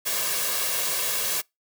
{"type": "noise with comb filter", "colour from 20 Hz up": "white", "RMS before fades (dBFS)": -26, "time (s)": [0.05, 1.42], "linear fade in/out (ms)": 20, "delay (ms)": 1.8, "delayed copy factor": 0.6, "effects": ["noise-tail reverb RT60 0.2 s tail -26 dB re dry", "high-pass 200 Hz 12 dB/octave"]}